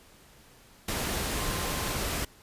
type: tone in noise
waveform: sine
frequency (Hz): 1046.5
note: C6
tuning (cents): 0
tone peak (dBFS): -41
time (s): 1.34-1.97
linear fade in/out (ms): 5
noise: pink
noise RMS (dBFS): -31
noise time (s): 0.88-2.25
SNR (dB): -13
effects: pink hiss -56 dBFS RMS until 2.42 s + resampled to 32000 Hz